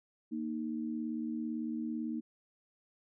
sine tone pair together, 232.6 / 310.5 Hz, A#3 / D#4, -4 / -3 cents, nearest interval perfect fourth, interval 501 cents, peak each -36 / -38 dBFS, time 0.31-2.21 s, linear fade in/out 20 ms, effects none

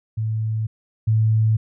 sine tone pair in turn, 110 / 110 Hz, A2 / A2, 0 / 0 cents, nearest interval unison, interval 0 cents, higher neither, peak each -20 / -14 dBFS, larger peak second, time 0.17-0.67 / 1.07-1.57 s, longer neither, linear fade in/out 10 ms, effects none

